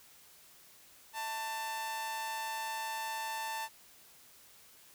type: tone with amplitude modulation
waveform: sawtooth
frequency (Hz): 890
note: A5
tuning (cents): +20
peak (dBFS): -30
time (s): 1.13-3.69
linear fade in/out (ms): 50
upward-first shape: sine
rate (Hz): 245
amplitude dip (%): 50
effects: white hiss -59 dBFS RMS until 4.94 s